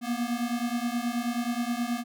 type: beating tone pair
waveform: square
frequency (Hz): 234.7 / 244.1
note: A#3 / B3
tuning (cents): +12 / -20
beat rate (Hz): 9.4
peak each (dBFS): -31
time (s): 0.01-2.04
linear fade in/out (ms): 50
effects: none